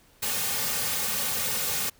white noise with comb filter, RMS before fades -28 dBFS, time 0.22-1.9 s, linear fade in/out 10 ms, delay 3 ms, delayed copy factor -0.8, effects pink hiss -59 dBFS RMS until 1.99 s

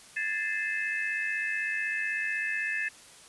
sine tone cluster, 1668 / 1764 / 2085 / 2598 Hz, G#6 / A6 / C7 / E7, +7 / +4 / -7 / -26 cents, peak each -37 / -31 / -37 / -34 dBFS, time 0.16-2.89 s, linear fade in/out 10 ms, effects white hiss -52 dBFS RMS until 3.28 s + resampled to 24000 Hz

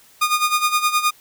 sawtooth tone with tremolo, 1224 Hz, D#6, 29 cents flat, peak -10 dBFS, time 0.21-1.11 s, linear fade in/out 10 ms, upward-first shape sine, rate 9.6 Hz, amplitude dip 75%, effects white hiss -51 dBFS RMS until 1.2 s

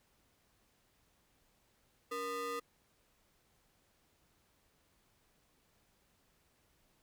square ring-modulated tone, 377.6 Hz, F#4, 35 cents sharp, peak -35 dBFS, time 2.11-2.6 s, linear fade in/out 10 ms, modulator 850 Hz, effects pink hiss -73 dBFS RMS until 7.02 s

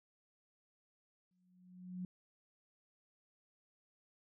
sine tone with exponential growth, 181.8 Hz, F#3, 30 cents flat, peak -38 dBFS, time 1.31-2.05 s, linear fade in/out 2 ms, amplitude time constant 160 ms, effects none

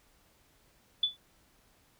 sine tone with exponential decay, 3468 Hz, A7, 26 cents flat, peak -21 dBFS, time 1.03-1.17 s, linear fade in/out 5 ms, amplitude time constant 29 ms, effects pink hiss -66 dBFS RMS until 1.99 s

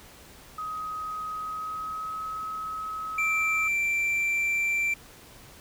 sine tone with pitch glide, 1260 to 1279.8 Hz, D#6 to D#6, +21 to +48 cents, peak -31 dBFS, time 0.58-3.68 s, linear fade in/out 5 ms, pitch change +27 cents, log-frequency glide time 1.31-2.26 s
triangle tone, 2349 Hz, D7, in tune, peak -22 dBFS, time 3.18-4.94 s, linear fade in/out 5 ms
effects pink hiss -50 dBFS RMS until 5.6 s

